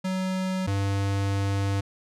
square tone pair in turn, 187.2 / 98.93 Hz, F#3 / G2, +20 / +16 cents, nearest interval major seventh, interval 1104 cents, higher first, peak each -26 / -24 dBFS, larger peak second, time 0.04-0.67 / 0.67-1.81 s, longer second, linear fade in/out 10 ms, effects low-pass 9000 Hz 12 dB/octave

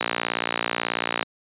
click train, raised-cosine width 0.3 ms, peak -5 dBFS, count 72, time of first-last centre 0.01-1.228 s, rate 58.3 Hz, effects high-pass 200 Hz 12 dB/octave + resampled to 8000 Hz

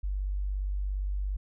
sine tone, 48.66 Hz, G1, 12 cents flat, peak -28 dBFS, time 0.03-1.37 s, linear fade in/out 10 ms, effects none

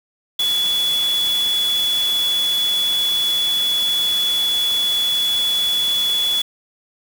sine tone in noise, 3414 Hz, G#7, 47 cents sharp, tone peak -16 dBFS, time 0.39-6.42 s, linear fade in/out 5 ms, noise white, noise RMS -29 dBFS, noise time 0.39-6.42 s, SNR +10 dB, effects none

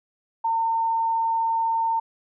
sine tone, 908 Hz, A#5, 46 cents flat, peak -20 dBFS, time 0.44-2 s, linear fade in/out 10 ms, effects none

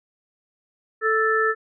harmonic tone, 440 Hz, A4, in tune, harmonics 1 / 3 / 4, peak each -22 / -22 / -22 dBFS, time 1.01-1.55 s, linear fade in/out 50 ms, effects none

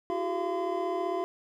triangle tone cluster, 333.2 / 371.5 / 406.7 / 685 / 1021 Hz, E4 / F#4 / G#4 / F5 / C6, +19 / +7 / -36 / -34 / -43 cents, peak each -35 / -30 / -37 / -31 / -35 dBFS, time 0.1-1.24 s, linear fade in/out 0 ms, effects none

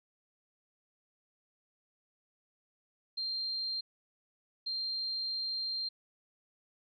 sine tone bursts at uneven times, 4178 Hz, C8, 3 cents flat, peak -33 dBFS, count 2, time 3.17-3.81 / 4.66-5.89 s, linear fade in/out 10 ms, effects none

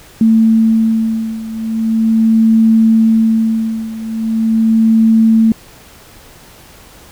sine beating tone pair, 223.3 / 223.7 Hz, A3 / A3, +26 / +29 cents, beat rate 0.4 Hz, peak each -10 / -13 dBFS, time 0.21-5.52 s, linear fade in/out 2 ms, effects pink hiss -40 dBFS RMS until 7.11 s

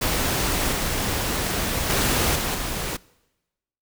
pink noise with level steps, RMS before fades -23 / -25 / -21 / -25 / -28 dBFS, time 0.01-2.97 s, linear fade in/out 10 ms, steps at 0.72 / 1.89 / 2.35 / 2.54 s, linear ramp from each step 10 ms, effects noise-tail reverb RT60 1.0 s tail -23 dB re dry

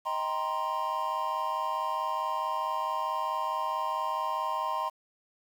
triangle chord, C minor seventh, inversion first, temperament just, 627.9 / 784.9 / 941.9 / 1046.5 Hz, Eb5 / G5 / Bb5 / C6, +16 / +2 / +18 / 0 cents, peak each -36 / -36 / -31 / -30 dBFS, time 0.05-4.9 s, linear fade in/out 20 ms, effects 9-bit

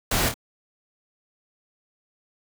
pink noise with echo, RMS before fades -23 dBFS, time 0.11-0.29 s, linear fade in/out 5 ms, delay 26 ms, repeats 2, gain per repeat -6 dB, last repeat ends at 0.342 s, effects none

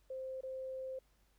sine tone with dropouts, 523.3 Hz, C5, in tune, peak -40 dBFS, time 0.1-0.99 s, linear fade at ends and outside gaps 5 ms, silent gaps 0.409-0.433 s, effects added 50 Hz sine -70 dBFS peak until 1.38 s + pink hiss -75 dBFS RMS until 1.38 s

